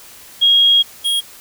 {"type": "tone pair in turn", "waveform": ["sine", "square"], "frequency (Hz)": [3277, 3277], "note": ["G#7", "G#7"], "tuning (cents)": [-24, -24], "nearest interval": "unison", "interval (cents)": 0, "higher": "neither", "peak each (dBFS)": [-8, -15], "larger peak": "first", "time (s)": [[0.41, 0.83], [1.04, 1.21]], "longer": "first", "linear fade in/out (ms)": 20, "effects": ["white hiss -40 dBFS RMS until 1.4 s"]}